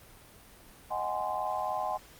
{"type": "chord", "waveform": "sine", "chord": "Ab dominant seventh", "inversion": "second", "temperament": "just", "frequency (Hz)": [623, 747.5, 830.6, 1038.3], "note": ["Eb5", "Gb5", "Ab5", "C6"], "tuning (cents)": [2, 17, 0, -14], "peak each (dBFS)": [-37, -34, -35, -36], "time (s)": [0.9, 1.98], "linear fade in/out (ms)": 20, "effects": ["pink hiss -54 dBFS RMS until 2.19 s", "Opus 32 kbps"]}